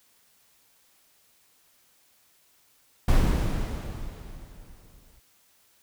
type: noise with exponential decay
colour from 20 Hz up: brown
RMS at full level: -18 dBFS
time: 3.08-5.2 s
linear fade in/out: 5 ms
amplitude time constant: 460 ms
effects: white hiss -63 dBFS RMS until 5.82 s